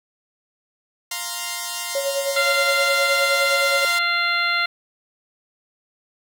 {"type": "chord", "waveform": "5% pulse", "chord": "F suspended fourth", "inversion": "none", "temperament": "equal", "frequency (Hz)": [698.5, 932.3, 1046.5], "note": ["F5", "Bb5", "C6"], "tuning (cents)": [0, 0, 0], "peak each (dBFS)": [-20, -19, -18], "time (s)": [1.11, 3.99], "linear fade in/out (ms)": 5}
{"type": "tone with tremolo", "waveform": "sine", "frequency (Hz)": 554.4, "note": "C#5", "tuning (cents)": 0, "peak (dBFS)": -19, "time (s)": [1.95, 3.85], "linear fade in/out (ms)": 2, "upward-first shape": "sine", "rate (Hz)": 9.6, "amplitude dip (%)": 65}
{"type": "harmonic tone", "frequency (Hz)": 693, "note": "F5", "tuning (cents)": -14, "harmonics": [1, 2, 3, 4, 5, 6], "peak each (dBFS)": [-32, -22, -22, -30, -29, -27], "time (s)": [2.36, 4.66], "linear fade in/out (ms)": 5}
{"effects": ["8-bit"]}